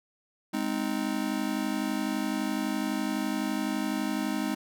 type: chord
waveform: square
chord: Ab major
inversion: none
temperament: just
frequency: 207.7 / 259.6 / 311.5 Hz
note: Ab3 / C4 / Eb4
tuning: 0 / -13 / +2 cents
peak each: -33 dBFS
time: 0.53-4.55 s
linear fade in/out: 10 ms
effects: none